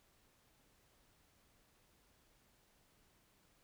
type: silence
effects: pink hiss -72 dBFS RMS until 3.63 s